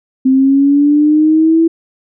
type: linear sweep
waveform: sine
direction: up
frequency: 260 to 331.3 Hz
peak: -6 dBFS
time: 0.25-1.68 s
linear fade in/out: 10 ms
effects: none